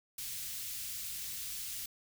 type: band-stop noise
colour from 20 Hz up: white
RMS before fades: -41 dBFS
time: 0.18-1.86 s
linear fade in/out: 5 ms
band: 120 to 2700 Hz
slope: 12 dB/octave
effects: none